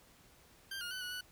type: tone with pitch steps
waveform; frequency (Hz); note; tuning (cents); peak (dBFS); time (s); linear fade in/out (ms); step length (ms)
20% pulse; 1578 / 1426 / 1506 / 1466 / 1482; G6 / F6 / F#6 / F#6 / F#6; +11 / +36 / +30 / -16 / +2; -35; 0.71-1.21; 5; 100
effects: pink hiss -63 dBFS RMS until 1.31 s